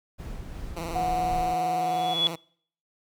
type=noise with tremolo; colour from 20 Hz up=brown; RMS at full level=-35 dBFS; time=0.18-1.55 s; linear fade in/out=20 ms; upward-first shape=sine; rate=2.8 Hz; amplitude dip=30%
type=tone with vibrato; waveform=10% pulse; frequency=166.7 Hz; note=E3; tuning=20 cents sharp; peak=-24 dBFS; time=0.76-2.36 s; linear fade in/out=10 ms; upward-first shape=square; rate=20 Hz; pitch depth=58 cents each way
type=tone; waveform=sine; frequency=730 Hz; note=F#5; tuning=24 cents flat; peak=-24 dBFS; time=0.95-2.14 s; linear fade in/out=10 ms
type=tone with exponential growth; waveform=sine; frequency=3399 Hz; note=G#7; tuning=39 cents sharp; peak=-17 dBFS; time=1.81-2.27 s; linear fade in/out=0 ms; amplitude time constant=100 ms
effects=noise-tail reverb RT60 0.6 s tail -26 dB re dry